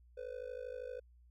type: tone with amplitude modulation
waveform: triangle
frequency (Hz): 501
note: B4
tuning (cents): +25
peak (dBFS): -36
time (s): 0.17-1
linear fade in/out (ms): 10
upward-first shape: sine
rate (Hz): 52.7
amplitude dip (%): 90
effects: added 60 Hz sine -60 dBFS peak until 1.3 s